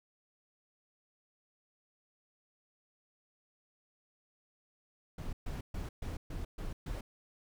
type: noise bursts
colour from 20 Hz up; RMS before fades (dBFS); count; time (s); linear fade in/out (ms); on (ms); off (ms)
brown; -39; 7; 5.18-7.01; 5; 150; 130
effects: none